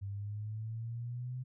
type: exponential sweep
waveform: sine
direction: up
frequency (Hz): 98 to 128.5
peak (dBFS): -37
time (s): 0.01-1.44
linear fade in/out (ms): 20
effects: none